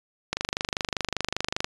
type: click train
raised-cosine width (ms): 0.2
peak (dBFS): -8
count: 34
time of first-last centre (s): 0.33-1.645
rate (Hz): 25.1
effects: resampled to 22050 Hz